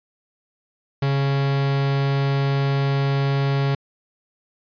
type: tone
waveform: 45% pulse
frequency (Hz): 138.4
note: C#3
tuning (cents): -2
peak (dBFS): -18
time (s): 1.02-3.75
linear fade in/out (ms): 5
effects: resampled to 11025 Hz